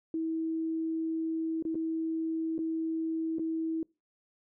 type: tone with dropouts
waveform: sine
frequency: 323.4 Hz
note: E4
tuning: 33 cents flat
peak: -29 dBFS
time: 0.14-3.83 s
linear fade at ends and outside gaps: 2 ms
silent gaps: 1.625-1.651 / 1.746-1.753 / 2.581-2.589 / 3.385-3.394 s
effects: noise-tail reverb RT60 0.3 s tail -26 dB re dry